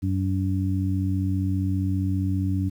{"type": "harmonic tone", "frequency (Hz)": 95, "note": "F#2", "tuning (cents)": 46, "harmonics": [1, 2, 3], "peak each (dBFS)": [-23, -29, -28], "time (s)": [0.02, 2.7], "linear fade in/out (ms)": 20, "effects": ["9-bit"]}